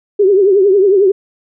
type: tone with vibrato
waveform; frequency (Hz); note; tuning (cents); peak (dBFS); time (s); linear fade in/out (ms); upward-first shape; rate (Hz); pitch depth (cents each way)
sine; 392; G4; 0; -6; 0.19-1.12; 10; triangle; 11; 130
effects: none